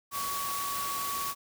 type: tone in noise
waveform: sine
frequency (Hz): 1126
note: C#6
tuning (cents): +27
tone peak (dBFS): -33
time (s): 0.11-1.35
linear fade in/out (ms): 50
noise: white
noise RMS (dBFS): -36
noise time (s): 0.11-1.35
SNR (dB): 0
effects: none